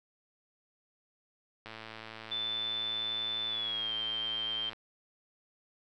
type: click train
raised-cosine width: 0.3 ms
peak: -28 dBFS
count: 342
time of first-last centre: 1.66-4.732 s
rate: 111 Hz
type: tone with pitch glide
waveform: sine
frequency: 3520 to 3154 Hz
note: A7 to G7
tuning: 0 to +10 cents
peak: -32 dBFS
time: 2.31-4.7 s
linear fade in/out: 10 ms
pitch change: -190 cents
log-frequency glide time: 3.47-3.93 s
effects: none